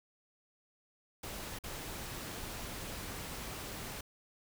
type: noise with dropouts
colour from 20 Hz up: pink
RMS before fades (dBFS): -43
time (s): 1.23-4.01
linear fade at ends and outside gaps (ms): 5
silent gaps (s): 1.588-1.637
effects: none